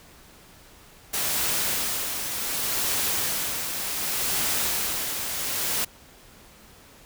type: noise with tremolo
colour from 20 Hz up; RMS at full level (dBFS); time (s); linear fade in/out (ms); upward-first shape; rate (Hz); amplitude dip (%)
white; -25; 1.13-5.85; 10; sine; 0.67; 45
effects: pink hiss -51 dBFS RMS until 7.05 s